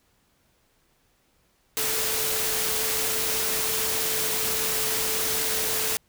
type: tone in noise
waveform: sine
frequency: 440 Hz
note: A4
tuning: in tune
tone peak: -35 dBFS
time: 1.77-5.97 s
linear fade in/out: 0 ms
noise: white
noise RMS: -26 dBFS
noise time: 1.77-5.97 s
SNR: -12 dB
effects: pink hiss -66 dBFS RMS until 6.08 s